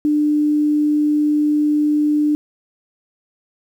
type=tone; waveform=sine; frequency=298.5 Hz; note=D4; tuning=28 cents sharp; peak=-13 dBFS; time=0.05-2.35 s; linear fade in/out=0 ms; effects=8-bit